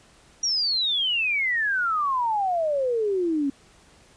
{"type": "exponential sweep", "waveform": "sine", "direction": "down", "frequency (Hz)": [5780, 270], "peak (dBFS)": -21, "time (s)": [0.43, 3.5], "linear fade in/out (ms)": 5, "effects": ["pink hiss -55 dBFS RMS until 4.16 s", "resampled to 22050 Hz"]}